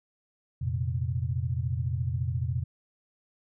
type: chord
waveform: sine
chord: F suspended fourth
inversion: none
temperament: equal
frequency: 87.31 / 116.54 / 130.81 Hz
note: F2 / Bb2 / C3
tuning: 0 / 0 / 0 cents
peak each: -31 dBFS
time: 0.61-2.64 s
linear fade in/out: 10 ms
effects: none